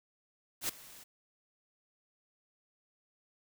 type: noise with ADSR envelope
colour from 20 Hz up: white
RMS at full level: -32 dBFS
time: 0.61-1.04 s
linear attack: 79 ms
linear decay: 8 ms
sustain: -21 dB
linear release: 11 ms
effects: none